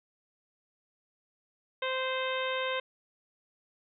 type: harmonic tone with a mistuned harmonic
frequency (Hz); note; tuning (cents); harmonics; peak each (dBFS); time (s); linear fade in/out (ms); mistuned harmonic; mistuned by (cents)
520; C5; -11; 1 / 2 / 3 / 4 / 5 / 6 / 7; -33 / -36 / -38 / -39 / -40 / -41 / -41; 1.82-2.8; 5; 7; +18
effects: none

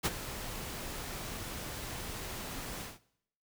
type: noise with ADSR envelope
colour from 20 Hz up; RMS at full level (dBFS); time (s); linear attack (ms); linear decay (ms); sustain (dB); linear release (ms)
pink; -28; 0.03-2.99; 27; 36; -13; 170
effects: noise-tail reverb RT60 0.7 s tail -19 dB re dry

